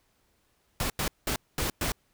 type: noise bursts at uneven times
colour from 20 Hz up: pink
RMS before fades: -29 dBFS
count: 5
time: 0.8-0.9 / 0.99-1.08 / 1.27-1.36 / 1.58-1.7 / 1.81-1.92 s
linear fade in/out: 2 ms
effects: pink hiss -70 dBFS RMS until 2.13 s